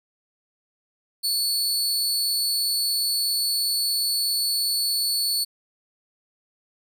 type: tone with amplitude modulation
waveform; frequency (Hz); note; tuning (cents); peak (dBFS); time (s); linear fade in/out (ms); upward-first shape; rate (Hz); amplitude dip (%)
sawtooth; 4435; C#8; 0; -16; 1.23-5.45; 20; sine; 263; 60
effects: none